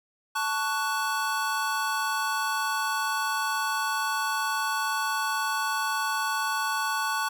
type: chord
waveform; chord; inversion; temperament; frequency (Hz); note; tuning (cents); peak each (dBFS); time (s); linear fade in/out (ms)
square; F# minor; first; equal with one note detuned; 880 / 1119.7 / 1480; A5 / C#6 / F#6; 0 / +17 / 0; -31; 0.35-7.29; 10
effects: none